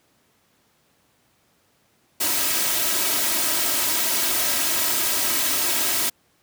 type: noise with comb filter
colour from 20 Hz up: white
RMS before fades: -22 dBFS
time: 2.2-6.1 s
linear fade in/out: 10 ms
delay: 3.1 ms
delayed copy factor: +0.7
effects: pink hiss -63 dBFS RMS until 6.42 s + high-pass 100 Hz 12 dB/octave